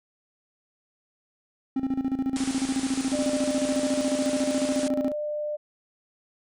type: tone with tremolo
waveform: triangle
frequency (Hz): 265.9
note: C4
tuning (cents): +28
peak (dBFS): -20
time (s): 1.76-5.12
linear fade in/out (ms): 5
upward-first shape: square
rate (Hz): 14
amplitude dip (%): 75
type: low-pass noise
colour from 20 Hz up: white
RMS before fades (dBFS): -37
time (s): 2.36-4.88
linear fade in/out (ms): 0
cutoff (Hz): 9900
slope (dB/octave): 96
type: tone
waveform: sine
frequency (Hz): 598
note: D5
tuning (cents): +31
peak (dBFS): -27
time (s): 3.12-5.57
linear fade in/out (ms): 20
effects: none